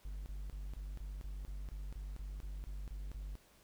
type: tone bursts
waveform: triangle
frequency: 49.06 Hz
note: G1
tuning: 2 cents sharp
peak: -39 dBFS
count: 14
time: 0.05-3.354 s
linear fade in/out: 0 ms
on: 210 ms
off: 28 ms
effects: pink hiss -66 dBFS RMS until 3.63 s